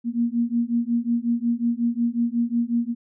sine beating tone pair, 233.1 / 238.6 Hz, A#3 / A#3, 0 / +41 cents, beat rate 5.5 Hz, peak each -23 dBFS, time 0.04-2.95 s, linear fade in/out 50 ms, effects none

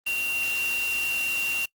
sine tone in noise, 2756 Hz, F7, 24 cents flat, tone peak -24 dBFS, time 0.06-1.66 s, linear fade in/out 10 ms, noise white, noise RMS -35 dBFS, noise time 0.06-1.66 s, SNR +8 dB, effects noise-tail reverb RT60 0.1 s tail -23 dB re dry + Opus 24 kbps

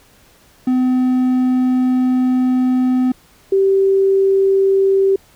triangle / sine tone pair in turn, 254.3 / 388.5 Hz, C4 / G4, -49 / -16 cents, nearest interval perfect fifth, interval 733 cents, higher second, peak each -10 dBFS, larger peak neither, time 0.67-3.12 / 3.52-5.16 s, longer first, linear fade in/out 5 ms, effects pink hiss -50 dBFS RMS until 5.35 s

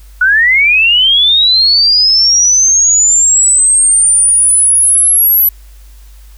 sine linear sweep, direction up, 1444 to 11840 Hz, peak -5 dBFS, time 0.21-5.49 s, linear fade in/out 5 ms, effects added 50 Hz sine -33 dBFS peak until 6.37 s + white hiss -47 dBFS RMS until 6.37 s

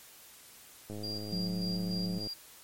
click train, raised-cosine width 2 ms, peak -29 dBFS, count 145, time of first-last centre 0.9-2.271 s, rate 105 Hz
sine tone with tremolo, 4774 Hz, D8, 28 cents sharp, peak -36 dBFS, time 1.03-2.34 s, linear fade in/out 10 ms, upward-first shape square, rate 3.4 Hz, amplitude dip 60%
sine tone, 180 Hz, F#3, 47 cents flat, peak -32 dBFS, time 1.32-2.19 s, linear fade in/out 10 ms
effects white hiss -54 dBFS RMS until 2.63 s + MP3 64 kbps

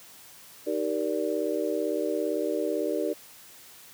sine chord, Eb major seventh, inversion none, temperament just, 311.1 / 388.9 / 466.7 / 583.4 Hz, Eb4 / G4 / Bb4 / D5, 0 / -14 / +2 / -12 cents, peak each -31 dBFS, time 0.66-3.14 s, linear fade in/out 20 ms, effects white hiss -50 dBFS RMS until 3.93 s + high-pass 80 Hz 12 dB/octave

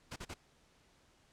pink noise bursts, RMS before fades -44 dBFS, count 3, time 0.11-0.342 s, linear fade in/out 10 ms, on 52 ms, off 38 ms, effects pink hiss -68 dBFS RMS until 1.32 s + low-pass 8000 Hz 12 dB/octave

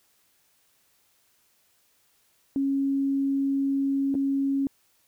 sine tone with dropouts, 274.7 Hz, C#4, 16 cents flat, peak -22 dBFS, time 2.56-4.67 s, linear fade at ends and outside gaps 1 ms, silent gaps 4.143-4.151 s, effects white hiss -66 dBFS RMS until 5.07 s

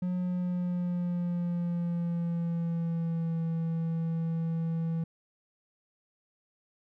triangle tone with pitch glide, 180.4 to 164.47 Hz, F#3 to E3, -44 to -4 cents, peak -26 dBFS, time 0.02-5.04 s, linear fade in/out 5 ms, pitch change -160 cents, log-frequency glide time 0.2-3.41 s, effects none

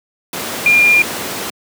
sine tone in noise, 2405 Hz, D7, 41 cents sharp, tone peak -7 dBFS, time 0.66-1.02 s, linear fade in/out 2 ms, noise pink, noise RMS -22 dBFS, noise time 0.33-1.5 s, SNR +12 dB, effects high-pass 200 Hz 12 dB/octave

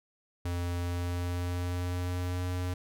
square tone with pitch glide, 87.5 to 90.22 Hz, F2 to F#2, +4 to -43 cents, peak -31 dBFS, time 0.45-2.74 s, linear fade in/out 5 ms, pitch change +53 cents, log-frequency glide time 0.79-2.59 s, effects none

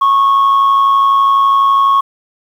sine tone with amplitude modulation, 1100 Hz, C#6, 14 cents flat, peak -3 dBFS, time 0.01-2.01 s, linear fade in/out 10 ms, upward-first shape sine, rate 112 Hz, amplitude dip 45%, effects tanh soft clip ceiling -5 dBFS + 7-bit

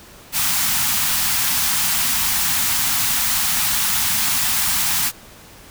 white band-stop noise, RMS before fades -19 dBFS, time 0.32-5.12 s, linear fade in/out 50 ms, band 260 to 740 Hz, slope 48 dB/octave, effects pink hiss -43 dBFS RMS until 5.7 s

